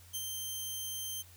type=tone with ADSR envelope; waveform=10% pulse; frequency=3136 Hz; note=G7; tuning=in tune; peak=-26 dBFS; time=0.13-1.23 s; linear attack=24 ms; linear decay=43 ms; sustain=-3 dB; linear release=23 ms; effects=added 88 Hz sine -56 dBFS peak until 1.36 s + white hiss -59 dBFS RMS until 1.36 s